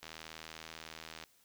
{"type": "click train", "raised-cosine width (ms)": 0.2, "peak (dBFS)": -28, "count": 98, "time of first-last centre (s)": [0.03, 1.238], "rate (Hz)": 80.3, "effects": ["white hiss -68 dBFS RMS until 1.44 s"]}